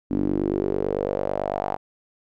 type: tone with band-pass filter sweep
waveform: sawtooth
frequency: 49 Hz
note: G1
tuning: in tune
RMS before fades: -25 dBFS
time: 0.1-1.77 s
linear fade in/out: 20 ms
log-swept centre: 270 to 780 Hz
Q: 4.3
effects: none